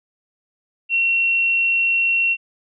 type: tone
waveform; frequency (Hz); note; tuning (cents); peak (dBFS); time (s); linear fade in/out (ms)
sine; 2727; F7; -42; -15; 0.89-2.37; 50
effects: none